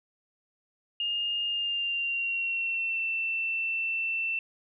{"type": "tone with pitch glide", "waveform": "sine", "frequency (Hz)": [2830, 2680], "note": ["F7", "E7"], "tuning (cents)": [22, 28], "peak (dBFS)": -27, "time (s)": [1, 4.39], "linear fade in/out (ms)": 2, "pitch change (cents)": -94, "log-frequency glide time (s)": [1.46, 3.06], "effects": []}